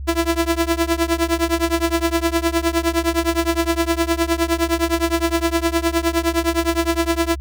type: tone with tremolo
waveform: sawtooth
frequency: 334.5 Hz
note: E4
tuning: 25 cents sharp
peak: -9 dBFS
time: 0.07-7.36 s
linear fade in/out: 20 ms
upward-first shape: triangle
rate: 9.7 Hz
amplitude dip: 100%
effects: added 68 Hz sine -26 dBFS peak until 7.4 s